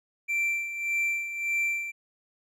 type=tone with tremolo; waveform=triangle; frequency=2349 Hz; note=D7; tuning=in tune; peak=-22 dBFS; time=0.28-1.92 s; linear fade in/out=20 ms; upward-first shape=sine; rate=1.7 Hz; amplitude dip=65%; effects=none